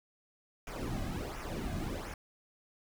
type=noise with flanger; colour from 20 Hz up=brown; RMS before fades=-38 dBFS; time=0.67-2.14 s; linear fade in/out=2 ms; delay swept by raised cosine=0.23 to 2.23 ms; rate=1.4 Hz; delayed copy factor=-0.75; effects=none